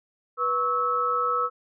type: tone cluster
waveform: sine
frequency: 490.6 / 1109 / 1303 Hz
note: B4 / C#6 / E6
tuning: -12 / 0 / -20 cents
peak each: -30 / -30 / -23 dBFS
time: 0.37-1.5 s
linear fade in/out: 50 ms
effects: none